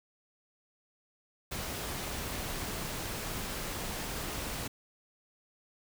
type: noise with amplitude modulation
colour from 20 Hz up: pink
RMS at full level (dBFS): -36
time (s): 1.51-4.68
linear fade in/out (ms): 10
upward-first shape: sine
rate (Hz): 236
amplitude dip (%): 30
effects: none